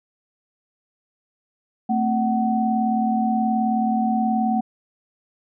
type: tone cluster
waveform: sine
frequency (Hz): 223.9 / 262.7 / 750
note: A3 / C4 / F#5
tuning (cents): +30 / +7 / +23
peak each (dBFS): -20 / -29 / -22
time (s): 1.89-4.61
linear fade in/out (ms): 10
effects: none